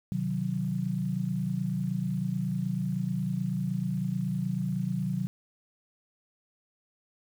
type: chord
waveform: sine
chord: C diminished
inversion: none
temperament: equal with one note detuned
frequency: 128.86 / 155.56 / 185 Hz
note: C3 / Eb3 / Gb3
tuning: -26 / 0 / 0 cents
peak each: -33 / -33 / -30 dBFS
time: 0.12-5.27 s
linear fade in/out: 0 ms
effects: 9-bit